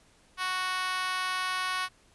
5% pulse tone with high-pass filter, 370 Hz, F#4, in tune, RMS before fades -31 dBFS, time 0.37-1.89 s, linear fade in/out 50 ms, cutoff 1100 Hz, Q 2.8, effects pink hiss -62 dBFS RMS until 2.14 s + resampled to 24000 Hz

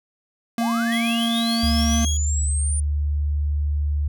square tone with pitch glide, 231.8 to 229.9 Hz, A#3 to A#3, -10 to -24 cents, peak -21 dBFS, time 0.58-2.05 s, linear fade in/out 2 ms, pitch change -14 cents, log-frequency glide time 1.13-1.91 s
sine linear sweep, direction up, 659.3 to 9350 Hz, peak -26 dBFS, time 0.61-2.8 s, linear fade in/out 2 ms
square tone with tremolo, 3309 Hz, G#7, 7 cents flat, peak -27 dBFS, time 0.92-2.17 s, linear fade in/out 2 ms, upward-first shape triangle, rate 7.1 Hz, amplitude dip 60%
sine tone, 73.4 Hz, D2, in tune, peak -19 dBFS, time 1.63-4.08 s, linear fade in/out 5 ms
effects none

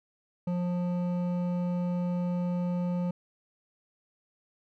sine tone with hard clipping, 177.2 Hz, F3, 25 cents sharp, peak -29 dBFS, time 0.47-3.11 s, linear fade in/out 5 ms, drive 10 dB, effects none

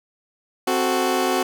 20% pulse chord, F# diminished, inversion second, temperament equal, 261.6 / 370 / 440 Hz, C4 / F#4 / A4, 0 / 0 / 0 cents, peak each -19 / -16 / -22 dBFS, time 0.67-1.43 s, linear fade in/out 5 ms, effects none

